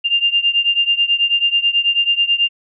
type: beating tone pair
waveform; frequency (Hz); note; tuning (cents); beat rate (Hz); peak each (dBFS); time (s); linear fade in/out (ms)
sine; 2794 / 2803.2; F7 / F7; 0 / +6; 9.2; -15 / -17; 0.04-2.49; 20
effects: none